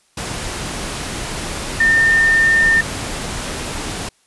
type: tone in noise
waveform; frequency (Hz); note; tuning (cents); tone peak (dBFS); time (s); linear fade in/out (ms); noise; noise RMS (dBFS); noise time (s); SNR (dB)
sine; 1810; A6; +48; -10; 1.8-2.81; 5; pink; -25; 0.17-4.09; +12
effects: white hiss -58 dBFS RMS until 4.26 s + resampled to 24000 Hz